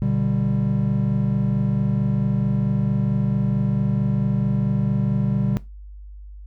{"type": "chord", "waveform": "triangle", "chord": "G major", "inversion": "first", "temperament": "just", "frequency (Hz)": [122.5, 147, 196], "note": ["B2", "D3", "G3"], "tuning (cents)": [-14, 2, 0], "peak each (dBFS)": -21, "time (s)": [0.02, 5.57], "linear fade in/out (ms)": 0, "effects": ["noise-tail reverb RT60 0.2 s tail -17 dB re dry", "added 50 Hz sine -36 dBFS peak until 6.46 s"]}